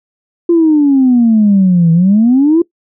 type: exponential two-way sweep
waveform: sine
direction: down then up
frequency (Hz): 347.2 to 162.4 to 347.2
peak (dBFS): -4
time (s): 0.49-2.62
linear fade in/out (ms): 5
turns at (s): 1.92
effects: noise-tail reverb RT60 0.1 s tail -21 dB re dry + tanh soft clip ceiling -1 dBFS